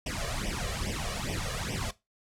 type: noise with flanger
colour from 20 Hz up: pink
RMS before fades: -33 dBFS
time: 0.06-1.91 s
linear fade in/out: 5 ms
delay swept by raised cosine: 0.35 to 1.75 ms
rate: 2.4 Hz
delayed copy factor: +0.9
effects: noise-tail reverb RT60 0.2 s tail -17 dB re dry + low-pass 9000 Hz 12 dB/octave